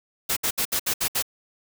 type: noise bursts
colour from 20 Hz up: white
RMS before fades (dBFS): -24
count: 7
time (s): 0.29-1.225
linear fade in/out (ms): 10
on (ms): 77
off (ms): 66
effects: none